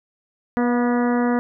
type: harmonic tone with a mistuned harmonic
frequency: 242.8 Hz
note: B3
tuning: 29 cents flat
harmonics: 1 / 2 / 3 / 4 / 5 / 6 / 7 / 8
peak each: -18 / -24 / -28 / -30 / -32 / -34 / -35 / -36 dBFS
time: 0.57-1.39 s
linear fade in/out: 0 ms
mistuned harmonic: 3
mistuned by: -25 cents
effects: none